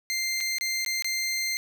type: tone with dropouts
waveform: 20% pulse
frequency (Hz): 2093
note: C7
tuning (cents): 0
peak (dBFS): -21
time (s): 0.1-1.57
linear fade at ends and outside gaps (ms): 0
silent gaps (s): 0.404-0.409 / 0.584-0.61 / 0.848-0.862 / 1.023-1.045
effects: none